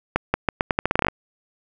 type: accelerating click train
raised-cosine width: 0.5 ms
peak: -3 dBFS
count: 14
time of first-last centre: 0.16-1.084 s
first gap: 180 ms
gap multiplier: 0.82
effects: none